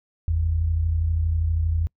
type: tone pair together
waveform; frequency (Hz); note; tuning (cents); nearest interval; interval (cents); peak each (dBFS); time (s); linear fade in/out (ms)
sine; 49.51 / 82; G1 / E2; +18 / -9; major sixth; 873; -27 / -20; 0.28-1.87; 0
effects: noise-tail reverb RT60 0.1 s tail -26 dB re dry